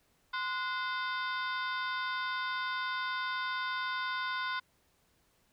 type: harmonic tone with a mistuned harmonic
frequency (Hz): 517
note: C5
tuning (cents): -21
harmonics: 2 / 3 / 4 / 5 / 6 / 7 / 8 / 9 / 10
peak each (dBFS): -36 / -36 / -43 / -52 / -51 / -43 / -56 / -49 / -55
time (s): 0.33-4.6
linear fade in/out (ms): 10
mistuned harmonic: 3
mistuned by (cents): -98
effects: pink hiss -71 dBFS RMS until 5.52 s